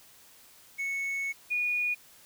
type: tone pair in turn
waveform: triangle / sine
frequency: 2208 / 2452 Hz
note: C#7 / D#7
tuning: -7 / -26 cents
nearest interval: major second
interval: 181 cents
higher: second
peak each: -28 / -26 dBFS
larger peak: second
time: 0.78-1.33 / 1.5-1.95 s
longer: first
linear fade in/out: 20 ms
effects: white hiss -56 dBFS RMS until 2.25 s